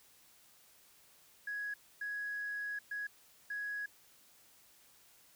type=tone bursts at uneven times; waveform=sine; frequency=1667 Hz; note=G#6; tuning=6 cents sharp; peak=-36 dBFS; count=4; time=1.47-1.74 / 2.01-2.79 / 2.91-3.07 / 3.5-3.86 s; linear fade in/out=5 ms; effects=tanh soft clip ceiling -32 dBFS + white hiss -64 dBFS RMS until 5.35 s